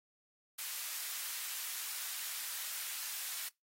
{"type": "high-pass noise", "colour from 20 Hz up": "white", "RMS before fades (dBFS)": -41, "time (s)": [0.58, 3.49], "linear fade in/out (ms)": 10, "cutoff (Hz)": 1300, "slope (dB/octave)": 12, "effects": ["noise-tail reverb RT60 0.2 s tail -25 dB re dry", "AAC 48 kbps"]}